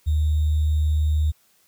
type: tone with sample-and-hold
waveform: sine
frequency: 76.5 Hz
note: D#2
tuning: 29 cents flat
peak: -17 dBFS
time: 0.06-1.32 s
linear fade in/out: 20 ms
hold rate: 3675 Hz
effects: white hiss -61 dBFS RMS until 1.67 s